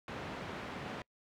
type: band-pass noise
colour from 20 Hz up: pink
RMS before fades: -43 dBFS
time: 0.08-1.02 s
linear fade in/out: 2 ms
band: 120 to 2500 Hz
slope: 12 dB/octave
effects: noise-tail reverb RT60 0.1 s tail -26 dB re dry